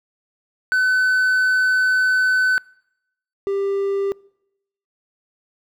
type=tone pair in turn; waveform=triangle; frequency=1511 / 395.6 Hz; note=F#6 / G4; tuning=+36 / +16 cents; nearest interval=octave + major seventh; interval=2320 cents; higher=first; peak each=-13 / -17 dBFS; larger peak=first; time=0.72-2.58 / 3.47-4.12 s; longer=first; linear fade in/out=0 ms; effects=noise-tail reverb RT60 0.8 s tail -25 dB re dry